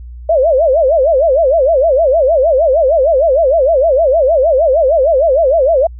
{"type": "tone with vibrato", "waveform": "sine", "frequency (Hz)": 587.3, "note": "D5", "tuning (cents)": 0, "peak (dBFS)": -7, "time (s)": [0.29, 5.87], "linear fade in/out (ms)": 5, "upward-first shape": "sine", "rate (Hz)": 6.5, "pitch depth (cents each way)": 250, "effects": ["added 60 Hz sine -27 dBFS peak until 5.99 s"]}